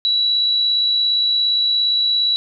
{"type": "tone with amplitude modulation", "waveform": "sine", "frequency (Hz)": 3923, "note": "B7", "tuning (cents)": -12, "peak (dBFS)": -13, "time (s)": [0.05, 2.36], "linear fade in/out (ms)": 0, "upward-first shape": "sine", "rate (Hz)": 57.3, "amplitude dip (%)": 25, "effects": []}